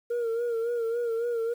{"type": "tone with vibrato", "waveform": "sine", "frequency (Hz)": 466.2, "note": "A#4", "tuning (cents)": 0, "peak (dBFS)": -23, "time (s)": [0.1, 1.54], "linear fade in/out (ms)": 10, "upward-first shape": "sine", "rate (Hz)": 3.6, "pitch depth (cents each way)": 54, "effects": ["tanh soft clip ceiling -25 dBFS", "9-bit"]}